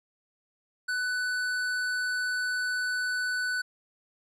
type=tone with hard clipping; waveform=triangle; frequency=1494 Hz; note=F#6; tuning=16 cents sharp; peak=-29 dBFS; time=0.88-3.62 s; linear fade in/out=10 ms; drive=15 dB; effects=none